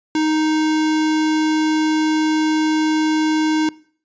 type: tone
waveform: square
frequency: 311.3 Hz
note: D#4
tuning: 1 cent sharp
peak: -16 dBFS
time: 0.15-3.69 s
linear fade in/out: 2 ms
effects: noise-tail reverb RT60 0.5 s tail -22 dB re dry + resampled to 16000 Hz